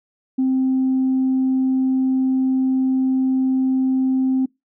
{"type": "tone", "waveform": "sine", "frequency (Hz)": 261.6, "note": "C4", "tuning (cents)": 0, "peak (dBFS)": -14, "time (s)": [0.38, 4.46], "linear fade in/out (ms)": 10, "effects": ["noise-tail reverb RT60 0.2 s tail -25 dB re dry", "tanh soft clip ceiling -12 dBFS"]}